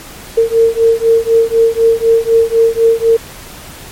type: beating tone pair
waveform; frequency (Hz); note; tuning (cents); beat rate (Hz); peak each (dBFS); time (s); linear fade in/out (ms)
sine; 454.2 / 458.2; A#4 / A#4; -45 / -30; 4; -10; 0.37-3.17; 10
effects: pink hiss -32 dBFS RMS until 3.91 s + MP3 64 kbps